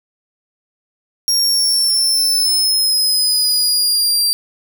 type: linear sweep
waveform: sawtooth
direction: down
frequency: 5588 to 4699 Hz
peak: -10 dBFS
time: 1.28-4.33 s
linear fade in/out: 0 ms
effects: none